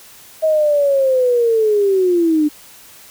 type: linear sweep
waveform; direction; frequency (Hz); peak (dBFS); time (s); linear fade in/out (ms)
sine; down; 638 to 293.7; -11; 0.42-2.49; 20
effects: white hiss -42 dBFS RMS until 3.1 s